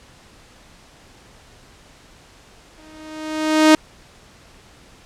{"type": "tone with exponential growth", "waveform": "sawtooth", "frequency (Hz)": 311.1, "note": "D#4", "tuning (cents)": 0, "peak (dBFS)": -3, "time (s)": [2.78, 3.75], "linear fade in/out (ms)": 2, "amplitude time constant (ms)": 210, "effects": ["pink hiss -48 dBFS RMS until 5.05 s", "low-pass 8000 Hz 12 dB/octave"]}